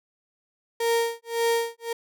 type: tone with tremolo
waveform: 35% pulse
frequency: 463.7 Hz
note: A#4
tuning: 9 cents flat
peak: -18 dBFS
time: 0.8-1.93 s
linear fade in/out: 5 ms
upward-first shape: sine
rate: 1.8 Hz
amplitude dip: 100%
effects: none